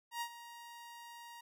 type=tone with ADSR envelope; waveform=sawtooth; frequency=942 Hz; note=A#5; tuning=18 cents sharp; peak=-32 dBFS; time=0.11-1.41 s; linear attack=100 ms; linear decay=74 ms; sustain=-14 dB; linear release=6 ms; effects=none